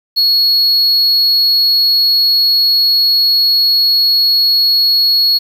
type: tone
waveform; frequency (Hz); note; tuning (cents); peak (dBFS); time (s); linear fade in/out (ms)
triangle; 4340; C#8; -37; -7; 0.16-5.39; 20
effects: 7-bit